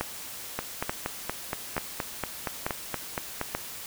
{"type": "two click trains", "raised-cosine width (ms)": 0.5, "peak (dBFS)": [-12, -13], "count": [5, 13], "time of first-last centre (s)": [[0.01, 3.55], [0.59, 3.414]], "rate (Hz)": [1.13, 4.25], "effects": ["white hiss -40 dBFS RMS until 3.86 s"]}